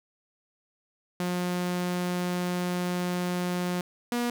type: tone pair in turn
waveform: sawtooth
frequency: 178.5 / 240.4 Hz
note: F3 / B3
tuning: +38 / -46 cents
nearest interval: perfect fourth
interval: 516 cents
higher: second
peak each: -23 / -22 dBFS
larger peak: second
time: 1.2-3.81 / 4.12-4.3 s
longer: first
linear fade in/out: 2 ms
effects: none